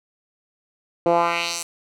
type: tone with band-pass filter sweep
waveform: 10% pulse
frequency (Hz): 170.3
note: F3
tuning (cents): -43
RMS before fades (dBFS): -21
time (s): 1.06-1.63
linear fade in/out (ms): 2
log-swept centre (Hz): 450 to 8900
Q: 1.7
effects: none